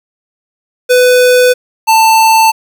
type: tone pair in turn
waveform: square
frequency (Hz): 498.8 / 888.8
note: B4 / A5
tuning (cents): +17 / +17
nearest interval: minor seventh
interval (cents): 1000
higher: second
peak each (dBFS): -5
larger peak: neither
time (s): 0.89-1.54 / 1.87-2.52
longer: neither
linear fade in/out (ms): 20
effects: 7-bit